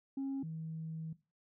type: tone pair in turn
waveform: sine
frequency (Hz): 271.9 / 160.37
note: C#4 / E3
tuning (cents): -33 / -47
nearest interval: major sixth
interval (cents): 914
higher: first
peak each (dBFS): -33 / -39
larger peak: first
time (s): 0.17-0.43 / 0.43-1.13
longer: second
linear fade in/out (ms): 5
effects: noise-tail reverb RT60 0.3 s tail -17 dB re dry + tanh soft clip ceiling -33 dBFS